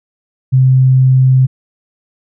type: tone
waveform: sine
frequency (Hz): 130.3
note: C3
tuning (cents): -7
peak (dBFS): -5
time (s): 0.52-1.47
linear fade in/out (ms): 20
effects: none